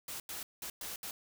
white noise bursts at uneven times, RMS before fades -42 dBFS, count 5, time 0.08-0.2 / 0.29-0.43 / 0.62-0.7 / 0.81-0.96 / 1.03-1.11 s, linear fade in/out 2 ms, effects none

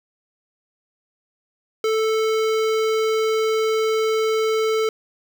square tone with notch filter, 440 Hz, A4, in tune, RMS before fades -20 dBFS, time 1.84-4.89 s, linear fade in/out 2 ms, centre 11000 Hz, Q 0.59, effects none

